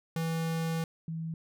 square / sine tone pair in turn, 163.6 / 162.56 Hz, E3 / E3, -13 / -24 cents, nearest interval unison, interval 11 cents, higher first, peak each -30 / -33 dBFS, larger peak first, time 0.16-0.84 / 1.08-1.34 s, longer first, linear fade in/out 2 ms, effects none

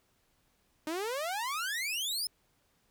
sawtooth exponential sweep, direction up, 300 to 5260 Hz, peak -29 dBFS, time 0.87-2.27 s, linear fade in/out 2 ms, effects pink hiss -72 dBFS RMS until 2.9 s

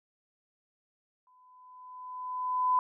sine tone with exponential growth, 1006 Hz, B5, 32 cents sharp, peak -21 dBFS, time 1.27-2.79 s, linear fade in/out 1 ms, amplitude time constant 330 ms, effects none

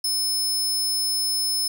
sawtooth tone, 5220 Hz, E8, 18 cents flat, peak -19 dBFS, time 0.04-1.68 s, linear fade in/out 5 ms, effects none

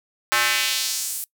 square tone with high-pass filter sweep, 119.2 Hz, A#2, 39 cents sharp, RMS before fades -23 dBFS, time 0.32-1.24 s, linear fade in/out 0 ms, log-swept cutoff 1300 to 11000 Hz, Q 1.3, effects noise-tail reverb RT60 0.1 s tail -22 dB re dry

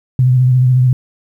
sine tone with vibrato, 127.1 Hz, C3, 50 cents flat, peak -7 dBFS, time 0.19-0.93 s, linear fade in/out 2 ms, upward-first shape triangle, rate 14 Hz, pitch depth 46 cents each way, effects 8-bit

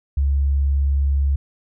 sine tone, 69.6 Hz, C#2, 8 cents sharp, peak -15 dBFS, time 0.17-1.36 s, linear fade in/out 5 ms, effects none

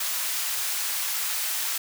white high-pass noise, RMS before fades -28 dBFS, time 0-1.78 s, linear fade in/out 5 ms, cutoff 940 Hz, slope 12 dB/octave, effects none

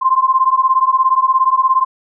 sine beating tone pair, 1040 / 1057 Hz, C6 / C6, -11 / +17 cents, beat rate 17 Hz, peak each -13 dBFS, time 0.01-1.85 s, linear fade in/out 20 ms, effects none

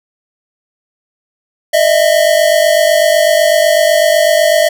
square tone pair together, 611.3 / 659.3 Hz, D#5 / E5, -31 / 0 cents, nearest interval minor second, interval 131 cents, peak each -11 dBFS, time 1.73-4.69 s, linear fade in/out 10 ms, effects none

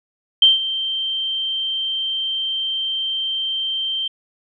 sine tone with ADSR envelope, 3136 Hz, G7, in tune, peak -6 dBFS, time 0.42-4.08 s, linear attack 4 ms, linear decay 160 ms, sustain -14 dB, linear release 6 ms, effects none

